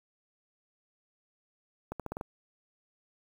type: accelerating click train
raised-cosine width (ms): 1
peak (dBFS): -22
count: 6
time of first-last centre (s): 1.92-2.211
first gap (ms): 77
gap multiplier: 0.86
effects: 8-bit